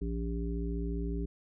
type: harmonic tone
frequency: 57.2 Hz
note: A#1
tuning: 32 cents flat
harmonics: 1 / 3 / 5 / 7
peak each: -33 / -38 / -40 / -41 dBFS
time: 0.01-1.26 s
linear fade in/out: 10 ms
effects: none